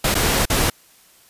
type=noise with dropouts; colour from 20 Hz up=pink; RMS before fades=-18 dBFS; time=0.04-0.7 s; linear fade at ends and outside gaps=5 ms; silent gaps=0.144-0.151 / 0.455-0.499 s; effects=white hiss -52 dBFS RMS until 1.29 s + resampled to 32000 Hz